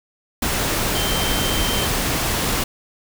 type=tone in noise; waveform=sine; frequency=3128 Hz; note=G7; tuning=4 cents flat; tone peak=-26 dBFS; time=0.95-1.87 s; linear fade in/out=5 ms; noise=pink; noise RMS=-21 dBFS; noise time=0.42-2.64 s; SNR=-8 dB; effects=none